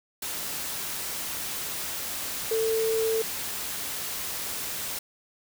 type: tone in noise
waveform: sine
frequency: 446 Hz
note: A4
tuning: 23 cents sharp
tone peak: -23 dBFS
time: 2.51-3.22 s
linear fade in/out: 5 ms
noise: white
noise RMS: -33 dBFS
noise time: 0.22-4.99 s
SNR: +7 dB
effects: none